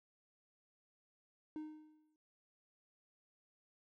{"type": "tone with exponential decay", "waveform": "triangle", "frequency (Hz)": 308, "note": "D#4", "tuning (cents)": -17, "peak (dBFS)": -38, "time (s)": [1.56, 2.16], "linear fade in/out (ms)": 1, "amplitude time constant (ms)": 130, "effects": ["noise-tail reverb RT60 0.8 s tail -26 dB re dry"]}